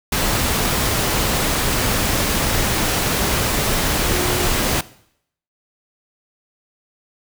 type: tone in noise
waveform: sine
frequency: 360 Hz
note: F#4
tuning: 47 cents flat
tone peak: -24 dBFS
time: 4.13-4.47 s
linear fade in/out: 5 ms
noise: pink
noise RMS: -19 dBFS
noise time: 0.12-4.81 s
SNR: -8 dB
effects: noise-tail reverb RT60 0.7 s tail -19 dB re dry